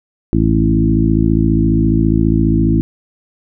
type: harmonic tone with a mistuned harmonic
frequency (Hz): 54.7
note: A1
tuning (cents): -9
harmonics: 1 / 2 / 3 / 4 / 5 / 6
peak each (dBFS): -17 / -17 / -17 / -17 / -17 / -17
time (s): 0.33-2.81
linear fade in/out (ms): 0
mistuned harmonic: 2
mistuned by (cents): -17
effects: none